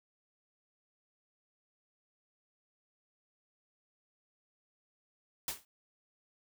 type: noise with exponential decay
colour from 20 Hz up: white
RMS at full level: -32 dBFS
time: 5.48-5.65 s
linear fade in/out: 2 ms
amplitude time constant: 36 ms
effects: none